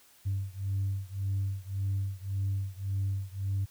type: beating tone pair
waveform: sine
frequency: 97 / 98.8 Hz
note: G2 / G2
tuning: -18 / +14 cents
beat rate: 1.8 Hz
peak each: -31 / -32 dBFS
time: 0.25-3.66 s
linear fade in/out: 20 ms
effects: tanh soft clip ceiling -24 dBFS + white hiss -60 dBFS RMS until 3.7 s